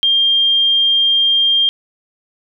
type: tone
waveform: sine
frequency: 3200 Hz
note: G7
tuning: 35 cents sharp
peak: -10 dBFS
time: 0.03-1.69 s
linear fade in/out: 0 ms
effects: none